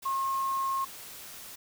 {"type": "tone in noise", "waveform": "sine", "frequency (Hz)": 1076, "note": "C6", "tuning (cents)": 48, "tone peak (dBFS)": -27, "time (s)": [0.05, 0.85], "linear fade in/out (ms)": 10, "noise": "white", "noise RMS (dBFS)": -45, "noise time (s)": [0.02, 1.56], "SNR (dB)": 15, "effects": []}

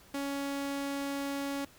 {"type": "tone", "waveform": "sawtooth", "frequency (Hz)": 279.3, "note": "C#4", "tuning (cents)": 13, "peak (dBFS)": -29, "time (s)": [0.14, 1.65], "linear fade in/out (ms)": 5, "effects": ["pink hiss -58 dBFS RMS until 1.78 s"]}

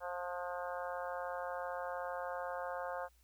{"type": "harmonic tone with a mistuned harmonic", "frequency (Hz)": 177.4, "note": "F3", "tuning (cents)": 27, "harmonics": [3, 4, 5, 6, 7, 8, 9], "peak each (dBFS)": [-42, -44, -46, -48, -49, -50, -51], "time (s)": [0, 3.09], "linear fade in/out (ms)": 50, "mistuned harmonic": 8, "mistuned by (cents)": 29, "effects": ["added 60 Hz sine -66 dBFS peak until 3.23 s", "white hiss -73 dBFS RMS until 3.23 s"]}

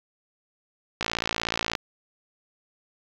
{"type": "click train", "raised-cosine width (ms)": 0.2, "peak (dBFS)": -7, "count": 43, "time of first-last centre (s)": [1.01, 1.752], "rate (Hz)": 56.6, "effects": ["low-pass 5000 Hz 12 dB/octave", "7-bit"]}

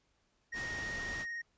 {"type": "tone with vibrato", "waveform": "triangle", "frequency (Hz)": 1864.7, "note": "A#6", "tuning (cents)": 0, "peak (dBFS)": -36, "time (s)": [0.52, 1.42], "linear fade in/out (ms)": 10, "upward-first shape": "square", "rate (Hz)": 18, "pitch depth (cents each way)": 10}
{"type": "noise", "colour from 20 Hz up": "pink", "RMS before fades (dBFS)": -44, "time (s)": [0.53, 1.26], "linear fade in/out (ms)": 50}
{"effects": ["pink hiss -75 dBFS RMS until 1.57 s", "resampled to 16000 Hz"]}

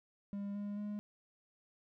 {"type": "tone with pitch steps", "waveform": "triangle", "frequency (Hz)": [201.1, 204.3, 207.5], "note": ["G3", "G#3", "G#3"], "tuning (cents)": [44, -28, -1], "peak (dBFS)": -36, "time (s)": [0.33, 0.99], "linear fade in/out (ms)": 0, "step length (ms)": 220, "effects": []}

